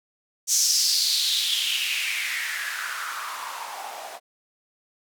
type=noise with band-pass filter sweep; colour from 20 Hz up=blue; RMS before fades=-26 dBFS; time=0.47-4.2 s; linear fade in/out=50 ms; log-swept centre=6300 to 660 Hz; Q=4.6; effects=none